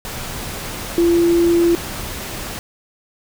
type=tone in noise; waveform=sine; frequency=341.3 Hz; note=F4; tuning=40 cents flat; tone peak=-11 dBFS; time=0.98-1.75 s; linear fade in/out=0 ms; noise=pink; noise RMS=-28 dBFS; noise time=0.05-2.59 s; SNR=+14 dB; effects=none